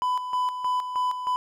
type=tone with tremolo; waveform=triangle; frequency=1000 Hz; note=B5; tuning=21 cents sharp; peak=-20 dBFS; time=0.02-1.36 s; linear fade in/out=0 ms; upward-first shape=square; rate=3.2 Hz; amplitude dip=60%; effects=none